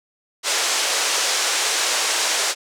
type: band-pass noise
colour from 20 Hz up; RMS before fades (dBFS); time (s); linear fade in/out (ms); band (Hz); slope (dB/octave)
white; -21; 0.43-2.55; 50; 400 to 7900; 24
effects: none